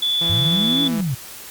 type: tone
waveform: sine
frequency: 3456 Hz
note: A7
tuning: 32 cents flat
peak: -17 dBFS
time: 0.02-0.88 s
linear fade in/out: 5 ms
type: tone with pitch glide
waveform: sawtooth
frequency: 167.8 to 165.68 Hz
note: E3 to E3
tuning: +31 to +9 cents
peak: -22 dBFS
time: 0.21-1.01 s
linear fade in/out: 5 ms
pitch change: -22 cents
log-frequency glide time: 0.41-0.69 s
type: linear two-way sweep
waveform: sine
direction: up then down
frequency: 86.1 to 288.6 to 116.3 Hz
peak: -19 dBFS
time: 0.29-1.15 s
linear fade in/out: 10 ms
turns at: 0.83 s
effects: white hiss -37 dBFS RMS until 1.5 s + Opus 48 kbps